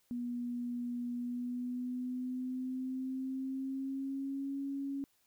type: tone with pitch glide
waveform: sine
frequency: 242.2 to 276.6 Hz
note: B3 to C#4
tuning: -34 to -4 cents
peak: -35 dBFS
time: 0.11-5.04 s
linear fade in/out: 0 ms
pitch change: +230 cents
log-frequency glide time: 1.14-4.59 s
effects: white hiss -73 dBFS RMS until 5.26 s